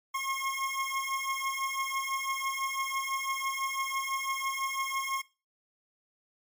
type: beating tone pair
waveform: 25% pulse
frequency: 1076 / 1082 Hz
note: C6 / C#6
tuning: +48 / -42 cents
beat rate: 6 Hz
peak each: -30 dBFS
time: 0.14-5.22 s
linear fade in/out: 10 ms
effects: noise-tail reverb RT60 0.3 s tail -19 dB re dry + MP3 96 kbps